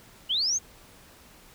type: linear sweep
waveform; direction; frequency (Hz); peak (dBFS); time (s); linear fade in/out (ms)
sine; up; 2859 to 6645; -23; 0.29-0.59; 20
effects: pink hiss -53 dBFS RMS until 1.54 s